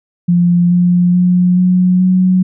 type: tone with pitch steps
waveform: sine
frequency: 174.6 / 177.04 / 179.51 / 182.01 / 184.56 Hz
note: F3 / F3 / F3 / F#3 / F#3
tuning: 0 / +24 / +48 / -28 / -4 cents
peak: -7 dBFS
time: 0.28-2.43 s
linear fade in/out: 10 ms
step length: 430 ms
effects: none